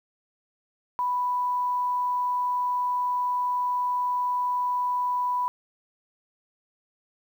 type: tone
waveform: sine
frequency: 989 Hz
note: B5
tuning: 2 cents sharp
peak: -23 dBFS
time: 0.99-5.48 s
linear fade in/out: 0 ms
effects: 9-bit